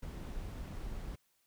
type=noise; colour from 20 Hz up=brown; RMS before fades=-42 dBFS; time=0.02-1.16 s; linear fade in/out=10 ms; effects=white hiss -75 dBFS RMS until 1.46 s